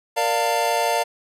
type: chord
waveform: square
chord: Bb major seventh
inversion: none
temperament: equal with one note detuned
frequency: 466.2 / 587.3 / 698.5 / 902.7 Hz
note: Bb4 / D5 / F5 / A5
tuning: 0 / 0 / 0 / +44 cents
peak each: -28 / -26 / -24 / -24 dBFS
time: 0.16-1.04 s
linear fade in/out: 20 ms
effects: resampled to 32000 Hz